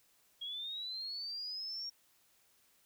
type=linear sweep; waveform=sine; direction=up; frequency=3264 to 5588 Hz; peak=-39 dBFS; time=0.41-1.9 s; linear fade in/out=10 ms; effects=white hiss -70 dBFS RMS until 2.85 s